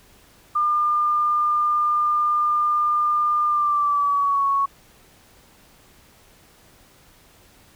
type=tone with pitch glide; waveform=sine; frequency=1203 to 1109.5 Hz; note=D6 to C#6; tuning=+41 to +1 cents; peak=-17 dBFS; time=0.55-4.66 s; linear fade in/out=10 ms; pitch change=-140 cents; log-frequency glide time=3.47-4.46 s; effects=pink hiss -53 dBFS RMS until 7.75 s